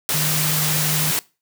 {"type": "tone in noise", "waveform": "sine", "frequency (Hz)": 153.2, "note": "D#3", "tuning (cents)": -27, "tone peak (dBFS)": -22, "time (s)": [0.14, 1.11], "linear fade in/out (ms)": 0, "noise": "white", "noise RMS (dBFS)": -21, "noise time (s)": [0.09, 1.19], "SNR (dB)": -4, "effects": ["noise-tail reverb RT60 0.3 s tail -22 dB re dry", "high-pass 100 Hz 12 dB/octave"]}